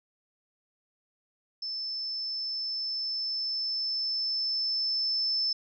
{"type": "tone with level ramp", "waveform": "sine", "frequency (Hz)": 5274, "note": "E8", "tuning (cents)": 0, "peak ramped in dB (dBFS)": [-32, -25], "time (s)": [1.62, 5.53], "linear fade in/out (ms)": 5, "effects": []}